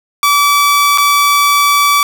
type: tone with dropouts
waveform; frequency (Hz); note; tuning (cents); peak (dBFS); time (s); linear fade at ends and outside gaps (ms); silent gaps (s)
sawtooth; 1152; D6; -34; -4; 0.23-2.03; 1; 0.976-0.982
effects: none